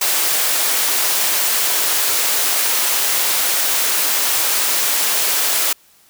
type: high-pass noise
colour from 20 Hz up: white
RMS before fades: -17 dBFS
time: 0.01-5.73 s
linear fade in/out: 5 ms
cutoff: 420 Hz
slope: 12 dB/octave
effects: white hiss -52 dBFS RMS until 6.09 s